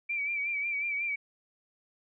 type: tone with vibrato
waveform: sine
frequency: 2322 Hz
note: D7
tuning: 20 cents flat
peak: -29 dBFS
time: 0.09-1.16 s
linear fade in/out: 10 ms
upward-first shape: sine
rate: 5.5 Hz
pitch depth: 53 cents each way
effects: none